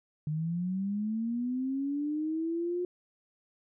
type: linear sweep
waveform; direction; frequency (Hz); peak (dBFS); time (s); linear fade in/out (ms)
sine; up; 149.3 to 359.7; -29; 0.27-2.85; 2
effects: none